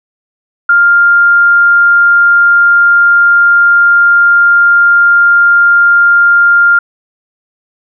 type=tone; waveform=sine; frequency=1400 Hz; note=F6; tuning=4 cents sharp; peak=-3 dBFS; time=0.69-6.79 s; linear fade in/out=5 ms; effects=none